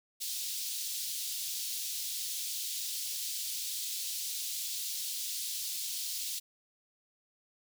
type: high-pass noise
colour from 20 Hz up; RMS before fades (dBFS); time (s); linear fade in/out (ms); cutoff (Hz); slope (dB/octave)
pink; -37; 0.2-6.4; 20; 3600; 24
effects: none